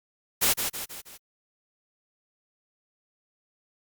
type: noise with echo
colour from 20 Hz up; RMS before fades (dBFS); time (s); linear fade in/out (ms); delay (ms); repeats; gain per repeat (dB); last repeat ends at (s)
white; -22; 0.41-0.54; 20; 160; 4; -6; 1.18
effects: Opus 48 kbps